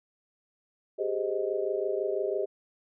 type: chord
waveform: sine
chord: Ab major seventh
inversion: third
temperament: just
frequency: 389.3 / 415.3 / 519.1 / 623 Hz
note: G4 / Ab4 / C5 / Eb5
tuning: -12 / 0 / -14 / +2 cents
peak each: -31 / -32 / -35 / -33 dBFS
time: 0.98-2.46 s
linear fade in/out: 20 ms
effects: none